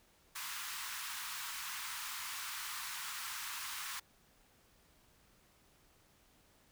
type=high-pass noise; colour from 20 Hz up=pink; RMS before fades=-43 dBFS; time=0.35-4 s; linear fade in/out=10 ms; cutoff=970 Hz; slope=48 dB/octave; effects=pink hiss -68 dBFS RMS until 6.71 s